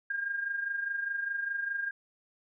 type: tone with amplitude modulation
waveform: sine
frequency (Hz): 1612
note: G6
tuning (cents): +48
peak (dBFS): -28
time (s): 0.1-1.91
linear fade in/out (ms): 5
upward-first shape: sine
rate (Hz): 24.9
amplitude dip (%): 60
effects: none